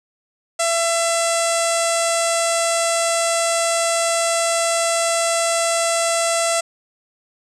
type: tone with low-pass filter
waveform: sawtooth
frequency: 671 Hz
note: E5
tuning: 31 cents sharp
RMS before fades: -19 dBFS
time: 0.59-6.61 s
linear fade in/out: 10 ms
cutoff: 8200 Hz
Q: 5
effects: none